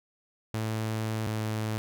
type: tone pair in turn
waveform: sawtooth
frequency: 110 / 108.86 Hz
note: A2 / A2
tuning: 0 / -18 cents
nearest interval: unison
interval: 18 cents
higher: first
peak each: -25 dBFS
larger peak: neither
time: 0.54-1.27 / 1.27-1.78 s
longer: first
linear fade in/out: 0 ms
effects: none